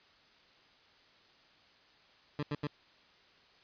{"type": "tone bursts", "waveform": "20% pulse", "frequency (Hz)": 146.83, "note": "D3", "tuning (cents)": 0, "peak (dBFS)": -28, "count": 3, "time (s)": [2.39, 2.671], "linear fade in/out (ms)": 2, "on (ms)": 39, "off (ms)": 82, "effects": ["white hiss -63 dBFS RMS until 3.63 s", "resampled to 11025 Hz"]}